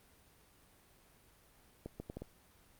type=accelerating click train; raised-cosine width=2 ms; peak=-29 dBFS; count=5; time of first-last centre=1.86-2.22 s; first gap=140 ms; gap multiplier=0.71; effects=pink hiss -65 dBFS RMS until 2.79 s + Opus 32 kbps